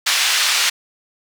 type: band-pass noise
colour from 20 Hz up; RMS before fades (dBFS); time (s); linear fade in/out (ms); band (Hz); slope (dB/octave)
white; -17; 0.06-0.7; 10; 1400 to 4900; 12
effects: none